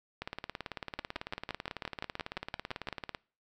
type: two click trains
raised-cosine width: 0.3 ms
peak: -21 / -19 dBFS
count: 54 / 12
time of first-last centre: 0.22-3.148 / 0.99-2.887 s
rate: 18.1 / 5.8 Hz
effects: noise-tail reverb RT60 0.4 s tail -24 dB re dry